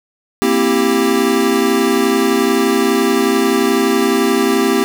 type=chord; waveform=square; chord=C dominant seventh; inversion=third; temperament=equal with one note detuned; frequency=233.1 / 264.7 / 329.6 / 392 Hz; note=Bb3 / C4 / E4 / G4; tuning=0 / +20 / 0 / 0 cents; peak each=-19 / -18 / -20 / -16 dBFS; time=0.42-4.84 s; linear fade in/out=0 ms; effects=none